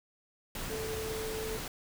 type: tone in noise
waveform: sine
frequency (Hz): 439.8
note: A4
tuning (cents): -1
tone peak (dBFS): -36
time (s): 0.7-1.57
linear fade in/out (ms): 2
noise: pink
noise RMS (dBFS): -39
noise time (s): 0.55-1.68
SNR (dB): 0
effects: none